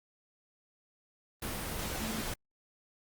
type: tone in noise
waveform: sine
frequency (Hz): 220.6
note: A3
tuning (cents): +5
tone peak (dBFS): -37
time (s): 2-2.21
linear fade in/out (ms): 5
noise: pink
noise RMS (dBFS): -37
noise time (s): 1.42-2.34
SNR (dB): -3
effects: Opus 32 kbps